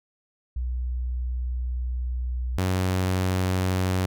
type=tone pair in turn; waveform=sine / sawtooth; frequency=61.74 / 92.75 Hz; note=B1 / F#2; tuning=0 / +5 cents; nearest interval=perfect fifth; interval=705 cents; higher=second; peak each=-25 / -18 dBFS; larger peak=second; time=0.56-2.58 / 2.58-4.06 s; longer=first; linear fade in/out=5 ms; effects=none